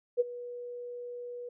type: tone with ADSR envelope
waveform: sine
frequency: 486 Hz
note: B4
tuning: 28 cents flat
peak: -20 dBFS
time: 0.17-1.49 s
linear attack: 32 ms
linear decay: 24 ms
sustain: -18 dB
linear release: 5 ms
effects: none